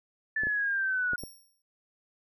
sine exponential sweep, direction down, 1760 to 1442 Hz, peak -26 dBFS, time 0.36-1.16 s, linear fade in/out 5 ms
clicks, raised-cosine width 2 ms, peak -26 dBFS, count 4, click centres 0.435 / 0.47 / 1.134 / 1.236 s
5% pulse tone with exponential decay, 5560 Hz, F8, 9 cents flat, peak -32 dBFS, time 1.18-1.62 s, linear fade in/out 2 ms, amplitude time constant 95 ms
effects none

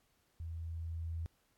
sine tone with level ramp, 82.41 Hz, E2, in tune, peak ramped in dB -40 to -36 dBFS, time 0.4-1.26 s, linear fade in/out 0 ms, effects pink hiss -75 dBFS RMS until 1.57 s + AAC 64 kbps

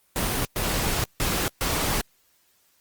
pink noise bursts at uneven times, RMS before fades -25 dBFS, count 4, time 0.16-0.45 / 0.56-1.04 / 1.2-1.48 / 1.61-2.01 s, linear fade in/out 0 ms, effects white hiss -64 dBFS RMS until 2.8 s + Opus 24 kbps

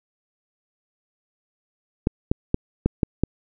clicks, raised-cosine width 3 ms, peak -5 dBFS, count 6, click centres 2.071 / 2.315 / 2.544 / 2.86 / 3.032 / 3.236 s, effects none

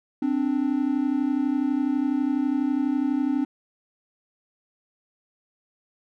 triangle tone pair together, 261.7 / 293.8 Hz, C4 / D4, 0 / +1 cents, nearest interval major second, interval 201 cents, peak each -22 dBFS, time 0.22-3.45 s, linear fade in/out 5 ms, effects none

